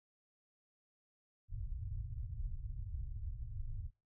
pink low-pass noise, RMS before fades -42 dBFS, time 1.48-3.91 s, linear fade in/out 50 ms, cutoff 120 Hz, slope 48 dB/octave, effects noise-tail reverb RT60 0.3 s tail -26 dB re dry

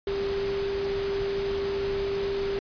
sine tone in noise, 395.8 Hz, G4, 17 cents sharp, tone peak -26 dBFS, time 0.07-2.59 s, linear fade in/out 2 ms, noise pink, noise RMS -36 dBFS, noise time 0.07-2.59 s, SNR +7 dB, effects resampled to 11025 Hz

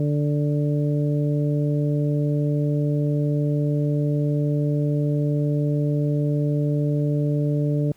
harmonic tone, 146.83 Hz, D3, in tune, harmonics 1 / 2 / 3 / 4, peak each -20 / -26 / -30 / -32 dBFS, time 0-7.92 s, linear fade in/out 2 ms, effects pink hiss -58 dBFS RMS until 7.96 s

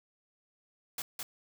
white noise with echo, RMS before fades -37 dBFS, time 0.98-1.02 s, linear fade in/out 2 ms, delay 210 ms, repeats 1, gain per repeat -2 dB, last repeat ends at 1.23 s, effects none

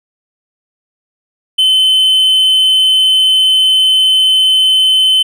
triangle tone, 3057 Hz, G7, 44 cents flat, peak -5 dBFS, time 1.58-5.23 s, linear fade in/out 10 ms, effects none

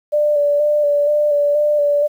sine tone with vibrato, 587.3 Hz, D5, in tune, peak -12 dBFS, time 0.12-2.08 s, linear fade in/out 20 ms, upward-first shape square, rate 2.1 Hz, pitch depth 22 cents each way, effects 8-bit

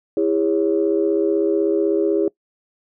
sine chord, C# minor, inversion first, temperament equal with one note detuned, 329.6 / 405.6 / 554.4 Hz, E4 / G#4 / C#5, 0 / -41 / 0 cents, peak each -19 / -18 / -24 dBFS, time 0.17-2.28 s, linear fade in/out 2 ms, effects noise-tail reverb RT60 0.1 s tail -23 dB re dry + tanh soft clip ceiling -6 dBFS

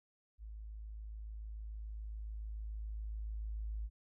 sine tone with level ramp, 53.5 Hz, A1, 48 cents flat, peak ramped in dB -45 to -37 dBFS, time 0.38-3.9 s, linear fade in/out 50 ms, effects none

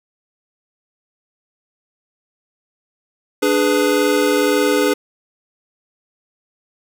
square chord, G# diminished, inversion second, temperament equal with one note detuned, 293.7 / 415.3 / 497.3 Hz, D4 / G#4 / B4, 0 / 0 / +12 cents, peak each -19 / -18 / -19 dBFS, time 3.42-4.94 s, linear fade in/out 10 ms, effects none

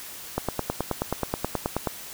click train, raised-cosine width 1 ms, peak -10 dBFS, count 15, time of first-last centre 0.38-1.873 s, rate 9.38 Hz, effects white hiss -40 dBFS RMS until 2.13 s

